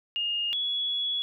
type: tone pair in turn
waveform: sine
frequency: 2839 / 3376 Hz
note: F7 / G#7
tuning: +28 / +28 cents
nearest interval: minor third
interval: 300 cents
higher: second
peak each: -26 dBFS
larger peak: neither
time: 0.16-0.53 / 0.53-1.22 s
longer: second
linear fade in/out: 0 ms
effects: none